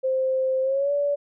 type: tone with pitch glide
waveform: sine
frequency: 523.3 to 574 Hz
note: C5 to D5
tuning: 0 to -40 cents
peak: -20 dBFS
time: 0.03-1.16 s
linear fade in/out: 20 ms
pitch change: +160 cents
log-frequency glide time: 0.62-0.92 s
effects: none